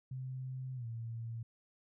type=tone with pitch glide; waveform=sine; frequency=129.8 to 114.97 Hz; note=C3 to A#2; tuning=-13 to -23 cents; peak=-39 dBFS; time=0.11-1.43 s; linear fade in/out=5 ms; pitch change=-210 cents; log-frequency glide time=0.75-0.86 s; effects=none